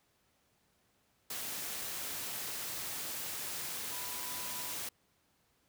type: tone in noise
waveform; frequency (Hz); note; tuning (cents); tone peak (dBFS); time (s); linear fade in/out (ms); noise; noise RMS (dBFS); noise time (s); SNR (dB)
sine; 987.8; B5; 0; -49; 3.91-4.73; 5; white; -40; 1.3-4.89; -12
effects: pink hiss -73 dBFS RMS until 5.68 s + high-pass 60 Hz 12 dB/octave